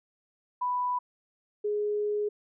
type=tone pair in turn; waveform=sine; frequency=990 / 417 Hz; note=B5 / G#4; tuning=+4 / +7 cents; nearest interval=octave + minor third; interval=1497 cents; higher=first; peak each=-26 dBFS; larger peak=neither; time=0.61-0.99 / 1.64-2.29 s; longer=second; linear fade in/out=10 ms; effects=none